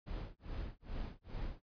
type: noise with tremolo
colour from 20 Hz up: brown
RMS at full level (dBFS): -40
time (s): 0.06-1.62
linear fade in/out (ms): 20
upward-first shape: sine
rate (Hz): 2.4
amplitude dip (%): 100
effects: resampled to 11025 Hz